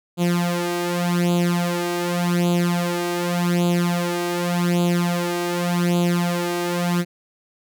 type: tone with flanger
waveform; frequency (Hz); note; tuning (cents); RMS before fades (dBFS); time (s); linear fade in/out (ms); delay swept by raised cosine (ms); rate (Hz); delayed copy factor
sawtooth; 174.61; F3; 0; -21; 0.17-7.05; 50; 0.27 to 2.57; 0.86; +0.8
effects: none